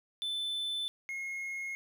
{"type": "tone pair in turn", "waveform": "triangle", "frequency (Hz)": [3520, 2158], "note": ["A7", "C#7"], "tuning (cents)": [0, -47], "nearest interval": "minor sixth", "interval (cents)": 847, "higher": "first", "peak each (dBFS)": [-31, -34], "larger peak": "first", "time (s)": [[0.22, 0.88], [1.09, 1.75]], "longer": "neither", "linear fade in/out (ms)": 0, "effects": []}